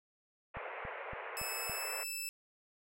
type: band-pass noise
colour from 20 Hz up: pink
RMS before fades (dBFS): -44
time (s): 0.54-2.04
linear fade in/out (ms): 10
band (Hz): 440 to 2500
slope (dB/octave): 48
type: click train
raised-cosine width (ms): 5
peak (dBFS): -35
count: 5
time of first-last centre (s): 0.57-1.697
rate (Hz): 3.55
type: tone with pitch glide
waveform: 10% pulse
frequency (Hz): 2604 to 2636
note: E7 to E7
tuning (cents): -22 to -1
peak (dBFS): -30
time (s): 1.37-2.29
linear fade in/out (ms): 0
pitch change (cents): +21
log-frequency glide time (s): 1.62-1.9
effects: none